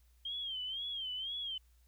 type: tone with vibrato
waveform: sine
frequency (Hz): 3175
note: G7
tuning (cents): +21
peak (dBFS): -37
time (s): 0.25-1.58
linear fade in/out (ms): 5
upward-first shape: sine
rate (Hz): 2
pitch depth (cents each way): 110
effects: added 60 Hz sine -63 dBFS peak until 1.87 s + white hiss -75 dBFS RMS until 1.87 s